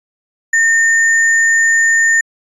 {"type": "tone with sample-and-hold", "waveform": "sine", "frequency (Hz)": 1822, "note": "A#6", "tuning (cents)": -40, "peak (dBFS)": -8, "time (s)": [0.53, 2.21], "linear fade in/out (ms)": 5, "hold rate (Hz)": 8820, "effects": ["resampled to 22050 Hz"]}